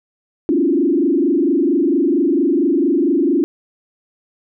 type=tone with frequency modulation; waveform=sine; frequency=311.1 Hz; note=D#4; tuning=in tune; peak=-12 dBFS; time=0.49-3.44 s; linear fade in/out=0 ms; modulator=24.4 Hz; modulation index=2.1; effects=none